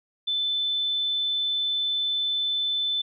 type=tone; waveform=sine; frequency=3520 Hz; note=A7; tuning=in tune; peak=-23 dBFS; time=0.27-3.02 s; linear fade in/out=10 ms; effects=none